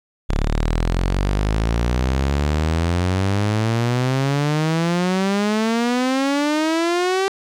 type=exponential sweep; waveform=sawtooth; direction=up; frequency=34.65 to 392 Hz; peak=-13 dBFS; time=0.29-7.28 s; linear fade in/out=0 ms; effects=low-pass 7000 Hz 12 dB/octave + 9-bit